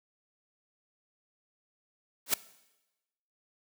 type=noise with exponential growth; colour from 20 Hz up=white; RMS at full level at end=-20 dBFS; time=2.26-2.34 s; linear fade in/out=5 ms; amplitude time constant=17 ms; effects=noise-tail reverb RT60 1.0 s tail -18 dB re dry + high-pass 150 Hz 12 dB/octave